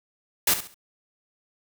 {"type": "noise with echo", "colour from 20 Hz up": "white", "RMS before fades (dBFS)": -20, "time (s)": [0.47, 0.54], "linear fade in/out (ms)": 5, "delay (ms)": 68, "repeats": 3, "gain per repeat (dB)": -11, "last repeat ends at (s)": 0.744, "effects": []}